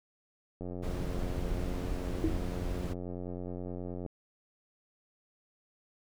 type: click train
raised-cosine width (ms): 2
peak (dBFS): -27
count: 310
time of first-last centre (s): 0.61-4.063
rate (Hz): 89.5
type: noise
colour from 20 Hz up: brown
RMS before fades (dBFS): -35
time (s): 0.82-2.94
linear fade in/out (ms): 20
type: tone with exponential decay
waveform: sine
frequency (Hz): 320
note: D#4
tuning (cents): +49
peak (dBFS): -23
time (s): 2.24-2.41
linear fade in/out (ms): 2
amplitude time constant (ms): 36
effects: none